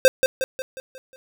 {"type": "tone with echo", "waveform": "square", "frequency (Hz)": 523, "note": "C5", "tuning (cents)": -1, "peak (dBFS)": -9, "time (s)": [0.05, 0.08], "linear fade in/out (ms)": 0, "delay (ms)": 180, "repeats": 6, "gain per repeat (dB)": -6, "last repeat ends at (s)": 1.16, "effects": []}